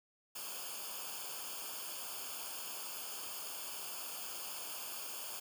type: noise with comb filter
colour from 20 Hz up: white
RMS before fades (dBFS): -44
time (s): 0.35-5.4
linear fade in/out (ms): 10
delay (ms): 0.51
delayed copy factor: -0.85
effects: none